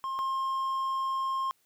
triangle tone pair in turn, 1065 / 1065 Hz, C6 / C6, +30 / +30 cents, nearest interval unison, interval 0 cents, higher neither, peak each -29 / -26 dBFS, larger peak second, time 0.04-0.19 / 0.19-1.51 s, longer second, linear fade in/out 0 ms, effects white hiss -70 dBFS RMS until 1.65 s

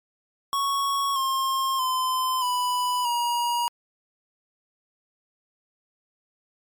square tone with pitch steps, 1108.7 / 1067.8 / 1028.5 / 990.6 / 954.1 Hz, C#6 / C6 / C6 / B5 / A#5, 0 / +35 / -30 / +5 / +40 cents, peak -23 dBFS, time 0.53-3.68 s, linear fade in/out 0 ms, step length 630 ms, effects MP3 96 kbps

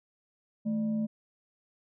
sine tone with frequency modulation, 217.7 Hz, A3, 18 cents flat, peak -27 dBFS, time 0.65-1.07 s, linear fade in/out 20 ms, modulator 377 Hz, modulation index 0.33, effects none

